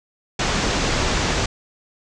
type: low-pass noise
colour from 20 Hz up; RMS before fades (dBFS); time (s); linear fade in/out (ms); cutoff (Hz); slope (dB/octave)
pink; -21; 0.39-1.46; 5; 7300; 48
effects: none